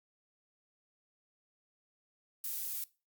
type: noise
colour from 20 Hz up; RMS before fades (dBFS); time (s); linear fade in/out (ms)
violet; -38; 2.44-2.84; 2
effects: noise-tail reverb RT60 0.3 s tail -21 dB re dry + Opus 48 kbps